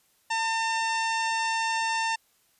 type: harmonic tone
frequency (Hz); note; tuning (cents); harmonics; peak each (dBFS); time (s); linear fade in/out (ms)
902; A5; +43; 1 / 2 / 3 / 4 / 5 / 6 / 7 / 8 / 9; -27 / -31 / -33 / -40 / -42 / -38 / -44 / -44 / -44; 0.3-2.16; 10
effects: white hiss -66 dBFS RMS until 2.59 s + resampled to 32000 Hz